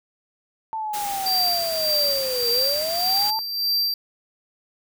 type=linear two-way sweep; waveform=sine; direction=down then up; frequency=892 to 466.2 to 892 Hz; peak=-25 dBFS; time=0.73-3.39 s; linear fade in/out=0 ms; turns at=2.5 s
type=noise; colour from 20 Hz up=white; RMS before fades=-32 dBFS; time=0.93-3.31 s; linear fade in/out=10 ms
type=tone with tremolo; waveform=square; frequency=4699 Hz; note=D8; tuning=in tune; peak=-19 dBFS; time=1.26-3.94 s; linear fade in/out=2 ms; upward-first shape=sine; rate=1.7 Hz; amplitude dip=65%
effects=none